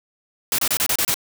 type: noise bursts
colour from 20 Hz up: white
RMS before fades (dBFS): -20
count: 7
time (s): 0.52-1.143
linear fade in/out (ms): 2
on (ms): 65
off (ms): 28
effects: none